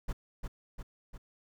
brown noise with echo, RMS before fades -32 dBFS, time 0.08-0.13 s, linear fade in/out 10 ms, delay 350 ms, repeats 3, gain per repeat -4 dB, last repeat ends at 1.18 s, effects none

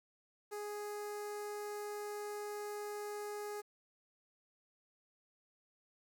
sawtooth tone with notch filter, 415.3 Hz, G#4, in tune, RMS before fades -43 dBFS, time 0.51-3.62 s, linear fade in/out 20 ms, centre 3200 Hz, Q 0.95, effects 11-bit

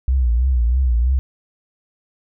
sine tone with vibrato, 61.74 Hz, B1, in tune, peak -13 dBFS, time 0.08-1.19 s, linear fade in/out 0 ms, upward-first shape triangle, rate 3.1 Hz, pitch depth 150 cents each way, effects none

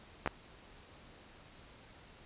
clicks, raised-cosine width 0.5 ms, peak -17 dBFS, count 2, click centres 0.261 / 0.275 s, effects pink hiss -57 dBFS RMS until 2.25 s + resampled to 8000 Hz

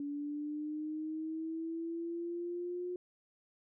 sine linear sweep, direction up, 285.5 to 360 Hz, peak -36 dBFS, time 0-2.96 s, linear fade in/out 2 ms, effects none

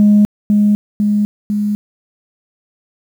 sine tone with echo, 207.7 Hz, G#3, in tune, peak -4 dBFS, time 0-0.25 s, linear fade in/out 0 ms, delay 500 ms, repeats 3, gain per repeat -3 dB, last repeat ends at 1.75 s, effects tanh soft clip ceiling -3 dBFS + 7-bit

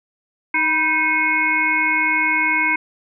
harmonic tone with a mistuned harmonic, 311.1 Hz, D#4, in tune, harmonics 1 / 3 / 5 / 7 / 8, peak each -28 / -23 / -24 / -17 / -26 dBFS, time 0.54-2.76 s, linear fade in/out 5 ms, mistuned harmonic 3, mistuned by +75 cents, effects none

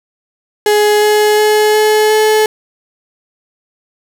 35% pulse tone with pitch steps, 419.2 / 422.1 / 425.1 / 428 / 431 Hz, G#4 / G#4 / G#4 / A4 / A4, +16 / +28 / +40 / -48 / -36 cents, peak -6 dBFS, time 0.66-2.46 s, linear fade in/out 2 ms, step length 360 ms, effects none

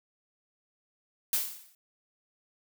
blue noise with exponential decay, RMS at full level -25 dBFS, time 1.33-1.75 s, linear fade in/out 2 ms, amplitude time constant 91 ms, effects none

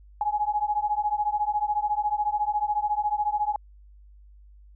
sine beating tone pair, 830.6 / 844.6 Hz, G#5 / G#5, 0 / +29 cents, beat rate 14 Hz, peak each -26 dBFS, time 0.21-3.56 s, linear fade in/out 2 ms, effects added 50 Hz sine -48 dBFS peak until 4.75 s

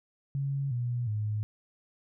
sine tone with pitch steps, 138.59 / 121.35 / 106.25 Hz, C#3 / B2 / G#2, 0 / -30 / +40 cents, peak -28 dBFS, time 0.35-1.43 s, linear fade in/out 0 ms, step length 360 ms, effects none

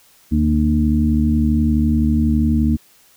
harmonic tone with a mistuned harmonic, 75.4 Hz, D2, 46 cents sharp, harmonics 1 / 2 / 3 / 4, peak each -17 / -23 / -16 / -22 dBFS, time 0.31-2.77 s, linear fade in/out 20 ms, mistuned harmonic 3, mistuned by +26 cents, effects white hiss -52 dBFS RMS until 3.16 s

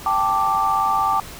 sine chord, G suspended second, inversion none, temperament equal, 784 / 880 / 1174.7 Hz, G5 / A5 / D6, 0 / 0 / 0 cents, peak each -22 / -22 / -19 dBFS, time 0.06-1.2 s, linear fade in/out 2 ms, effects pink hiss -37 dBFS RMS until 1.39 s

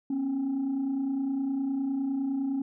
sine tone pair together, 243.2 / 273 Hz, B3 / C#4, -26 / -26 cents, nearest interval major second, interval 200 cents, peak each -34 / -25 dBFS, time 0.1-2.62 s, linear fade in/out 5 ms, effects tanh soft clip ceiling -24 dBFS

